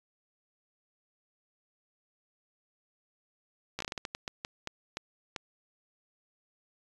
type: slowing click train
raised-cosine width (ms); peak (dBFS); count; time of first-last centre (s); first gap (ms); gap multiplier
0.2; -18; 14; 3.79-5.362; 14; 1.32
effects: resampled to 24000 Hz